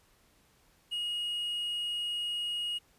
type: tone with quantisation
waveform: triangle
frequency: 2880 Hz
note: F#7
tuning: 47 cents flat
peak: -30 dBFS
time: 0.91-2.79 s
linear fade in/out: 20 ms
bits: 10
effects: pink hiss -66 dBFS RMS until 2.98 s + resampled to 32000 Hz